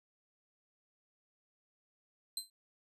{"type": "tone with exponential decay", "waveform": "25% pulse", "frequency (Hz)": 4100, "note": "C8", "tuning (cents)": -36, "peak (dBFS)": -28, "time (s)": [2.37, 2.5], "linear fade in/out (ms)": 2, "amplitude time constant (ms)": 28, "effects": []}